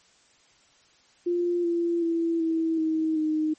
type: tone with pitch steps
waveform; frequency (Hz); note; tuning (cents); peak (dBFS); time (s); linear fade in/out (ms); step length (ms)
sine; 349.2 / 341 / 333 / 325.3 / 317.6 / 310.2; F4 / F4 / E4 / E4 / D#4 / D#4; 0 / -41 / +18 / -23 / +36 / -5; -22; 1.26-3.54; 10; 380
effects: white hiss -60 dBFS RMS until 3.58 s + MP3 32 kbps